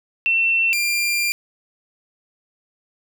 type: tone pair in turn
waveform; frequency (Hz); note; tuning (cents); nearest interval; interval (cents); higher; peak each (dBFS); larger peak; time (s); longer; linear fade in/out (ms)
sine / sawtooth; 2696 / 2387; E7 / D7; +38 / +28; major second; 210; first; -15; neither; 0.26-0.73 / 0.73-1.32; second; 0
effects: none